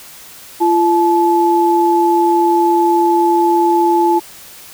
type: tone pair together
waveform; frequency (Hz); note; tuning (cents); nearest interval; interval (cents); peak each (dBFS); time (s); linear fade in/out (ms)
sine; 342.7 / 863.5; F4 / A5; -33 / -33; octave + major third; 1600; -12; 0.6-4.2; 20
effects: white hiss -37 dBFS RMS until 4.73 s